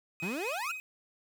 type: tone with tremolo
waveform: triangle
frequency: 2520 Hz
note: D#7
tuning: 21 cents sharp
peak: -33 dBFS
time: 0.2-0.8 s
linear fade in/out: 0 ms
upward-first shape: triangle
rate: 4.4 Hz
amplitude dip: 70%
type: exponential sweep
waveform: 30% pulse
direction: up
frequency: 155.56 to 1469 Hz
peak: -31 dBFS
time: 0.22-0.72 s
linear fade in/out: 10 ms
effects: 9-bit